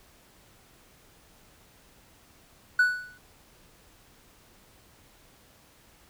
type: tone with exponential decay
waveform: triangle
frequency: 1480 Hz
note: F#6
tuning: in tune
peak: -13 dBFS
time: 2.79-3.18 s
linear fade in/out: 5 ms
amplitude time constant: 84 ms
effects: tanh soft clip ceiling -11 dBFS + pink hiss -58 dBFS RMS until 6.09 s